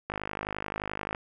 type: click train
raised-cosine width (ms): 0.5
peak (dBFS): -17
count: 55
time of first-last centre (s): 0.1-1.149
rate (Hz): 51.5
effects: none